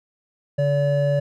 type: tone pair together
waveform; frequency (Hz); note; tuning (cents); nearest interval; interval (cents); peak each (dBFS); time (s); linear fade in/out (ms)
triangle; 143.01 / 573; D3 / D5; -46 / -43; 2 octaves; 2403; -18; 0.58-1.2; 10
effects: none